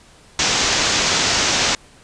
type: low-pass noise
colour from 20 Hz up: white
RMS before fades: -18 dBFS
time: 0.39-1.75 s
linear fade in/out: 2 ms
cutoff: 6900 Hz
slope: 48 dB/octave
effects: pink hiss -48 dBFS RMS until 2.03 s + resampled to 22050 Hz